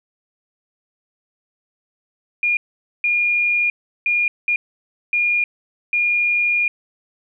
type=tone bursts at uneven times; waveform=sine; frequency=2424 Hz; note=D#7; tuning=46 cents flat; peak=-15 dBFS; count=6; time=2.43-2.57 / 3.04-3.7 / 4.06-4.28 / 4.48-4.56 / 5.13-5.44 / 5.93-6.68 s; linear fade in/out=2 ms; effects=none